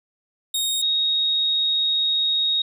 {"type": "tone pair in turn", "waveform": ["sawtooth", "sine"], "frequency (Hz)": [3729, 3755], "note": ["A#7", "A#7"], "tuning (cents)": [0, 12], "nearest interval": "unison", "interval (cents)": 12, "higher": "second", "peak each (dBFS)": -18, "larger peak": "neither", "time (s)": [[0.54, 0.82], [0.82, 2.62]], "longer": "second", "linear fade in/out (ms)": 5, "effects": []}